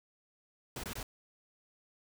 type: noise bursts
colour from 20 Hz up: pink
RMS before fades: -41 dBFS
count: 3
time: 0.76-1.03 s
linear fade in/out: 2 ms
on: 76 ms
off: 21 ms
effects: none